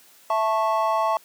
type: chord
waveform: triangle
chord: A major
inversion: second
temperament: just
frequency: 660 / 880 / 1100 Hz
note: E5 / A5 / C#6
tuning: +2 / 0 / -14 cents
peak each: -22 dBFS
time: 0.3-1.17 s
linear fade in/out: 2 ms
effects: white hiss -53 dBFS RMS until 1.24 s + high-pass 200 Hz 12 dB/octave